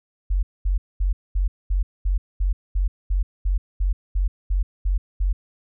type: tone bursts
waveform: sine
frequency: 45.97 Hz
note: F#1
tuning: 10 cents flat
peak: -17 dBFS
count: 15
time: 0.3-5.33 s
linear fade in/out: 10 ms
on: 130 ms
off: 220 ms
effects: none